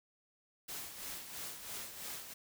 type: noise with tremolo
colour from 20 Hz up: white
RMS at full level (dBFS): -43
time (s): 0.68-2.34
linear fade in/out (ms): 10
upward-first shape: sine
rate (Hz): 3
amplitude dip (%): 55
effects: none